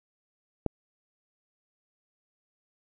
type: click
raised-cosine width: 2 ms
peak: -13 dBFS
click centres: 0.663 s
effects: none